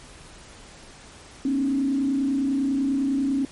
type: tone with frequency modulation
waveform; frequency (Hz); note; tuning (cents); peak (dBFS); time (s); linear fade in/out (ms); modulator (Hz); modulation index
sine; 272.7; C#4; -28; -20; 1.45-3.45; 2; 30; 0.68
effects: pink hiss -46 dBFS RMS until 3.51 s + MP3 48 kbps